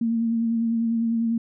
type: tone with vibrato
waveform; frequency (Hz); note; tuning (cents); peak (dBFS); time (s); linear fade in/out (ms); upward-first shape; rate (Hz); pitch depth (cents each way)
sine; 229.3; A#3; -28; -20; 0.01-1.38; 5; triangle; 10; 30
effects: none